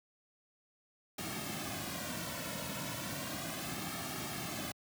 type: noise with flanger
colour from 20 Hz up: pink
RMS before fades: -40 dBFS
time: 1.18-4.72 s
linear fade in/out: 5 ms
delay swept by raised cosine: 2 to 2.51 ms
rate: 0.34 Hz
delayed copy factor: -0.7
effects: high-pass 100 Hz 12 dB/octave